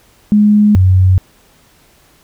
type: tone pair in turn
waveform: sine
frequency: 209 / 93.1 Hz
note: G#3 / F#2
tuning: +11 / +11 cents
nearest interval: octave + major second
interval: 1400 cents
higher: first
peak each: -5 dBFS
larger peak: neither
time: 0.32-0.75 / 0.75-1.18 s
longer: neither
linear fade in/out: 0 ms
effects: pink hiss -49 dBFS RMS until 2.23 s